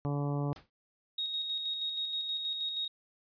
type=harmonic tone; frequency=143.5 Hz; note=D3; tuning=40 cents flat; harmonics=1 / 2 / 3 / 4 / 5 / 6 / 7 / 8; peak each=-31 / -37 / -41 / -43 / -45 / -47 / -48 / -49 dBFS; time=0.05-0.53 s; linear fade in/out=0 ms
type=noise with exponential decay; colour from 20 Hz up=pink; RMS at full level=-45 dBFS; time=0.56-0.7 s; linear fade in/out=1 ms; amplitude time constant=30 ms
type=tone with tremolo; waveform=sine; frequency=3756 Hz; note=A#7; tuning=12 cents sharp; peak=-31 dBFS; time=1.18-2.88 s; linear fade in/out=5 ms; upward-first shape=square; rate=6.3 Hz; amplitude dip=35%
effects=resampled to 11025 Hz